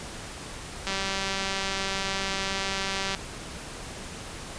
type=click train; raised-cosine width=0.2 ms; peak=-12 dBFS; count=443; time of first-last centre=0.87-3.148 s; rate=194 Hz; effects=pink hiss -39 dBFS RMS until 4.58 s + resampled to 22050 Hz